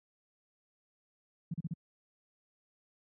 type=tone bursts; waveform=sine; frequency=164.81 Hz; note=E3; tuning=in tune; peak=-32 dBFS; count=4; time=1.51-1.737 s; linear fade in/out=5 ms; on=29 ms; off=37 ms; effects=high-pass 100 Hz 12 dB/octave